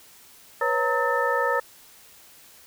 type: tone cluster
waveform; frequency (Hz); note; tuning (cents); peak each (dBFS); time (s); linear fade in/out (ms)
sine; 487.8 / 548 / 920 / 1287 / 1782; B4 / C#5 / A#5 / E6 / A6; -21 / -20 / -23 / -42 / +22; -27; 0.61-1.6; 5
effects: white hiss -51 dBFS RMS until 2.66 s

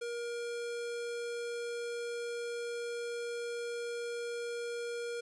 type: tone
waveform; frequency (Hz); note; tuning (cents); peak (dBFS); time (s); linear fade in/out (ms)
square; 473.4; A#4; +27; -37; 0.01-5.21; 10
effects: resampled to 24000 Hz + 12-bit

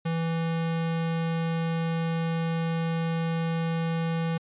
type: tone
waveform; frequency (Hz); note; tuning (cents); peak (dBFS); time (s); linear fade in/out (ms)
square; 164.81; E3; 0; -26; 0.05-4.38; 10
effects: resampled to 8000 Hz

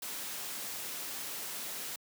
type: noise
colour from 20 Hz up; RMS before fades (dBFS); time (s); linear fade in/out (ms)
white; -40; 0.02-1.96; 5
effects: high-pass 150 Hz 12 dB/octave

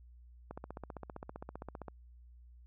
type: click train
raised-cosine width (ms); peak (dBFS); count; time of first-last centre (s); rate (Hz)
1; -29; 22; 0.51-1.883; 15.3
effects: added 60 Hz sine -54 dBFS peak until 2.66 s

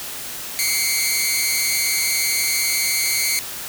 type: tone pair together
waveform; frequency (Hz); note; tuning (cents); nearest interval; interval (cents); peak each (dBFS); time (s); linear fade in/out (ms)
10% pulse; 2093 / 2253; C7 / C#7; 0 / +28; minor second; 128; -12; 0.59-3.39; 0
effects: white hiss -31 dBFS RMS until 3.68 s

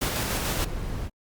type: noise with tremolo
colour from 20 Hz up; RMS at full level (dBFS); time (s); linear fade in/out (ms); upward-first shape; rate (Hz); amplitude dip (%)
pink; -27; 0.01-0.65; 10; square; 6.8; 25
type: noise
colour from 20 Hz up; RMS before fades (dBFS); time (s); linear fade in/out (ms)
brown; -30; 0.51-1.1; 50
effects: Opus 48 kbps

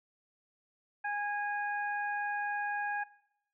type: harmonic tone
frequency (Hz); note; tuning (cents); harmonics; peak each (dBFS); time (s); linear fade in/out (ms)
823; G#5; -16; 1 / 2 / 3; -35 / -35 / -45; 1.04-3.04; 10
effects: noise-tail reverb RT60 0.8 s tail -20 dB re dry

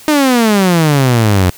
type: exponential sweep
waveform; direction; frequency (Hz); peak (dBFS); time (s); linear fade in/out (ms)
sawtooth; down; 311.1 to 87.31; -4; 0.08-1.5; 0
effects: white hiss -37 dBFS RMS until 1.57 s

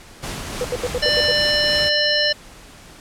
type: noise with tremolo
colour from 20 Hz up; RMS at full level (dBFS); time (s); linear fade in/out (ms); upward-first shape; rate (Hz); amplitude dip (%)
pink; -28; 0.22-1.9; 20; triangle; 3.4; 30
type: tone bursts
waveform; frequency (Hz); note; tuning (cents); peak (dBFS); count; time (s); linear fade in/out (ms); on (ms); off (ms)
sine; 493.9; B4; 0; -19; 7; 0.61-1.315; 0; 33; 79
type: harmonic tone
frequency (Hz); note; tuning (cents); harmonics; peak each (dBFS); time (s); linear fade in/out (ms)
593; D5; +17; 1 / 3 / 5 / 7 / 9; -22 / -22 / -22 / -22 / -22; 1.02-2.33; 10
effects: pink hiss -43 dBFS RMS until 3 s + low-pass 10000 Hz 12 dB/octave

